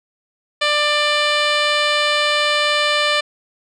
10% pulse tone with low-pass filter, 593 Hz, D5, 17 cents sharp, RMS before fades -17 dBFS, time 0.61-3.21 s, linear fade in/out 10 ms, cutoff 5100 Hz, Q 1.5, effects none

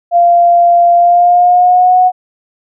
sine tone with pitch glide, 693 to 733.8 Hz, F5 to F#5, -14 to -15 cents, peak -4 dBFS, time 0.11-2.12 s, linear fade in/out 50 ms, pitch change +99 cents, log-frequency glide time 0.95-1.98 s, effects none

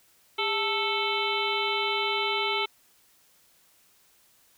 harmonic tone with a mistuned harmonic, 440 Hz, A4, in tune, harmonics 1 / 2 / 3 / 5 / 6 / 7 / 8 / 9, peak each -32 / -32 / -33 / -31 / -37 / -32 / -37 / -36 dBFS, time 0.38-2.66 s, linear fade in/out 10 ms, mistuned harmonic 1, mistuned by -140 cents, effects white hiss -62 dBFS RMS until 4.57 s

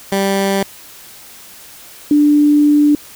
15% pulse / sine tone pair in turn, 196 / 294.5 Hz, G3 / D4, 0 / +5 cents, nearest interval perfect fifth, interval 705 cents, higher second, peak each -7 dBFS, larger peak neither, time 0.12-0.63 / 2.11-2.95 s, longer second, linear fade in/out 2 ms, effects white hiss -38 dBFS RMS until 3.15 s

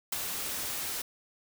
white noise with ADSR envelope, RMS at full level -29 dBFS, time 0.12-1.02 s, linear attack 6 ms, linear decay 17 ms, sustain -6 dB, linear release 5 ms, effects none

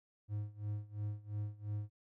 triangle tone with tremolo, 104.4 Hz, G#2, 10 cents sharp, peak -33 dBFS, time 0.28-1.9 s, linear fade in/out 50 ms, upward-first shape sine, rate 2.9 Hz, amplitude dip 90%, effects none

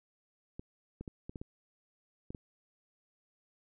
clicks, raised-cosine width 3 ms, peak -29 dBFS, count 8, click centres 0.595 / 1.01 / 1.078 / 1.295 / 1.358 / 1.415 / 2.305 / 2.348 s, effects none

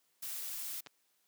blue noise, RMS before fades -41 dBFS, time 0.22-0.81 s, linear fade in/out 10 ms
clicks, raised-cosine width 0.2 ms, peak -31 dBFS, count 2, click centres 0.863 / 0.87 s
effects white hiss -75 dBFS RMS until 1.27 s + high-pass 150 Hz 12 dB/octave

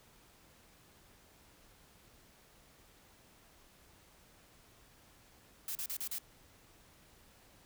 blue noise bursts, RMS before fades -39 dBFS, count 5, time 5.68-6.184 s, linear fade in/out 2 ms, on 72 ms, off 36 ms, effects pink hiss -63 dBFS RMS until 7.65 s

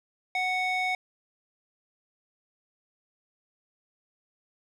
square tone with band-pass filter, 740 Hz, F#5, in tune, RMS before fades -28 dBFS, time 0.35-0.95 s, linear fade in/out 2 ms, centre 1900 Hz, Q 1.8, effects none

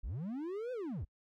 triangle linear two-way sweep, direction up then down, 32.7 to 518 to 49.71 Hz, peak -35 dBFS, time 0.03-1.05 s, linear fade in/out 10 ms, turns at 0.72 s, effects noise-tail reverb RT60 0.1 s tail -25 dB re dry

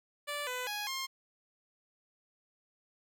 10% pulse tone with pitch steps, 583 / 501 / 831 / 1065 Hz, D5 / B4 / G#5 / C6, -13 / +25 / +1 / +30 cents, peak -27 dBFS, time 0.27-1.07 s, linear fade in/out 20 ms, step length 200 ms, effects none

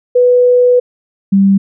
sine tone pair in turn, 493.9 / 196 Hz, B4 / G3, 0 / 0 cents, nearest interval octave + major third, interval 1600 cents, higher first, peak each -5 dBFS, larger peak neither, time 0.15-0.8 / 1.32-1.58 s, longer first, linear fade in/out 10 ms, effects none

